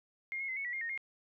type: tone with pitch steps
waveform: sine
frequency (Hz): 2127 / 2169 / 2057 / 2206 / 1943 / 2124 / 1852 / 2132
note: C7 / C#7 / C7 / C#7 / B6 / C7 / A#6 / C7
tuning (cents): +28 / -38 / -30 / -9 / -29 / +25 / -12 / +32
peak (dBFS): -35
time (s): 0.32-0.976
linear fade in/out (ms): 0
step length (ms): 82
effects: none